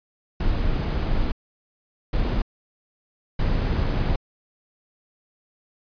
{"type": "noise bursts at uneven times", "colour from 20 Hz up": "brown", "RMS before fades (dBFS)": -22, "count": 3, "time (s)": [[0.4, 1.32], [2.13, 2.42], [3.39, 4.16]], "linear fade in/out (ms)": 5, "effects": ["resampled to 11025 Hz"]}